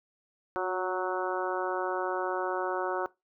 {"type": "harmonic tone with a mistuned harmonic", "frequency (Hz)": 185, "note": "F#3", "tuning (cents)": 0, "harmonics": [2, 3, 4, 5, 6, 7, 8], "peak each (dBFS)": [-33, -35, -36, -37, -38, -38, -39], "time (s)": [0.56, 3.06], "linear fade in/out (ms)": 0, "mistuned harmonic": 2, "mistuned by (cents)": -19, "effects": ["noise-tail reverb RT60 0.2 s tail -20 dB re dry"]}